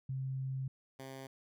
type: tone pair in turn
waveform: sine / 10% pulse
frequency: 132.6 / 133.6 Hz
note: C3 / C3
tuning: +23 / +36 cents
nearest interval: unison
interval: 13 cents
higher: second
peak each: -35 / -37 dBFS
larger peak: first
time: 0.09-0.68 / 0.99-1.27 s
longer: first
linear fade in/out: 5 ms
effects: none